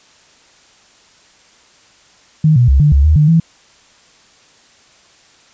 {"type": "tone with pitch steps", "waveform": "sine", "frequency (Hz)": [155.4, 122.1, 67.5, 148, 69.7, 77.2, 150.7, 164.3], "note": ["D#3", "B2", "C#2", "D3", "C#2", "D#2", "D3", "E3"], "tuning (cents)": [-2, -19, -45, 14, 10, -13, 45, -5], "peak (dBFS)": -6, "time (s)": [2.44, 3.4], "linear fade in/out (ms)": 5, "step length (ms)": 120, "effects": ["white hiss -48 dBFS RMS until 5.53 s", "resampled to 16000 Hz"]}